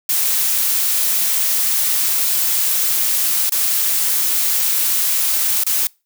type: noise with dropouts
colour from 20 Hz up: blue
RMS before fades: -17 dBFS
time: 0.09-5.87 s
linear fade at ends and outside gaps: 2 ms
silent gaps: 3.495-3.52 / 5.637-5.665 s
effects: noise-tail reverb RT60 0.3 s tail -26 dB re dry